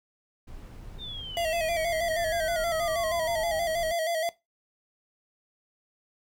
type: noise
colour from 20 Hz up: brown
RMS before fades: -43 dBFS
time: 0.47-3.93 s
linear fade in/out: 10 ms
type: exponential sweep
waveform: sine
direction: down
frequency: 3687 to 743 Hz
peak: -36 dBFS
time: 0.98-3.69 s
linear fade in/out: 50 ms
type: tone with vibrato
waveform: square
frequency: 659.3 Hz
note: E5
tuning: in tune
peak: -27 dBFS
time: 1.37-4.29 s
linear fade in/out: 0 ms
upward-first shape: square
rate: 6.3 Hz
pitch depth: 57 cents each way
effects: noise-tail reverb RT60 0.2 s tail -18 dB re dry